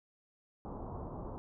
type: low-pass noise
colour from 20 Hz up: pink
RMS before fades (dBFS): -43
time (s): 0.65-1.38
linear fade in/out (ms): 0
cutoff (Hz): 1100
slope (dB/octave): 48
effects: none